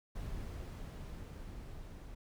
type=noise with level ramp; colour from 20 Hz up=brown; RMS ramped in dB=-42 to -49 dBFS; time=0.15-2.15 s; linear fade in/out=10 ms; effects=none